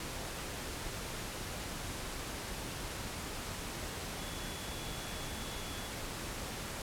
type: tone in noise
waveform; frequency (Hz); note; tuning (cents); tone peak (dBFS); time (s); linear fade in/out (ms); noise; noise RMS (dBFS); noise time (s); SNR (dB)
sine; 3400; G#7; +40; -51; 4.19-5.88; 2; pink; -41; 0-6.82; -13
effects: low-pass 12000 Hz 12 dB/octave